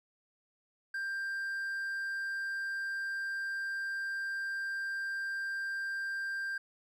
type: tone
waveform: triangle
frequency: 1585 Hz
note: G6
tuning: 19 cents sharp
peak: -32 dBFS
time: 0.94-6.58 s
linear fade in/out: 5 ms
effects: none